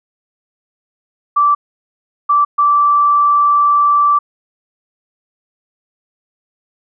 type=tone bursts at uneven times; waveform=sine; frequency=1165 Hz; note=D6; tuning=14 cents flat; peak=-8 dBFS; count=3; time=1.36-1.55 / 2.29-2.45 / 2.58-4.19 s; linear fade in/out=10 ms; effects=none